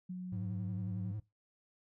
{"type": "tone", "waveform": "sine", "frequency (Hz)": 182.2, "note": "F#3", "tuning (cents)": -26, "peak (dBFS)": -38, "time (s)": [0.09, 1.12], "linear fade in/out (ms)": 10}
{"type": "tone with vibrato", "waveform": "triangle", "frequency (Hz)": 103.83, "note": "G#2", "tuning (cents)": 0, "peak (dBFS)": -36, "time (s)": [0.32, 1.2], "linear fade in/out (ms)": 5, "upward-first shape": "sine", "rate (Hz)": 11, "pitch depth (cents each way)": 89}
{"effects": ["noise-tail reverb RT60 0.2 s tail -19 dB re dry"]}